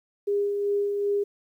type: tone with tremolo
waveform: sine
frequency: 405.8 Hz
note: G#4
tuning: 40 cents flat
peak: -21 dBFS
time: 0.27-1.24 s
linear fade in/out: 10 ms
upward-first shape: sine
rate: 2.6 Hz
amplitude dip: 35%
effects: 10-bit